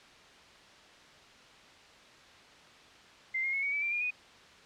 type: tone with pitch steps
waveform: sine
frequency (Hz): 2083 / 2135 / 2189 / 2244 / 2301 / 2358 / 2418 / 2479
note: C7 / C7 / C#7 / C#7 / D7 / D7 / D7 / D#7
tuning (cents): -8 / +34 / -22 / +21 / -36 / +6 / +50 / -7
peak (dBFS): -29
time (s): 3.34-4.108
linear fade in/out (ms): 10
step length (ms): 96
effects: white hiss -55 dBFS RMS until 4.65 s + low-pass 4000 Hz 12 dB/octave